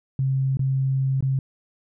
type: tone with dropouts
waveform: sine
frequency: 133.8 Hz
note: C3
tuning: 39 cents sharp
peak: -19 dBFS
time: 0.19-1.39 s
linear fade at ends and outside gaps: 2 ms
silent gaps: 0.571-0.593 / 1.207-1.225 s
effects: none